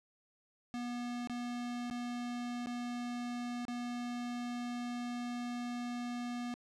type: tone with dropouts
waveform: square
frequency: 242.3 Hz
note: B3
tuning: 33 cents flat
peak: -38 dBFS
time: 0.74-6.54 s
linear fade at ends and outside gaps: 0 ms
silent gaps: 1.273-1.297 / 1.9-1.91 / 2.66-2.67 / 3.652-3.682 s
effects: low-pass 7000 Hz 12 dB/octave